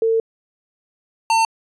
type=tone pair in turn; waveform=sine / square; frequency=450.4 / 900.8 Hz; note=A4 / A5; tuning=+40 / +40 cents; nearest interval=octave; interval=1200 cents; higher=second; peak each=-14 dBFS; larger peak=neither; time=0.02-0.2 / 1.3-1.45 s; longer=first; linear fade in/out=2 ms; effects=resampled to 22050 Hz